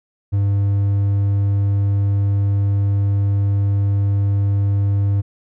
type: tone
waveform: triangle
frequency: 100 Hz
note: G2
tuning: 35 cents sharp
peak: -12 dBFS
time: 0.32-5.22 s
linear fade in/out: 20 ms
effects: none